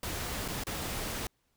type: noise with dropouts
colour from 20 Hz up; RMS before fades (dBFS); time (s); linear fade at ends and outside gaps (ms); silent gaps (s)
pink; -36; 0.03-1.27; 2; 0.48-0.484 / 0.637-0.668
effects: pink hiss -75 dBFS RMS until 1.56 s